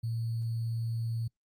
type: tone with sample-and-hold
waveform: sine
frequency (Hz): 114.8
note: A#2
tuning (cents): -26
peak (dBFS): -30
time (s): 0.03-1.28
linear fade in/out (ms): 10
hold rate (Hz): 4410
effects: noise-tail reverb RT60 0.1 s tail -26 dB re dry + Opus 48 kbps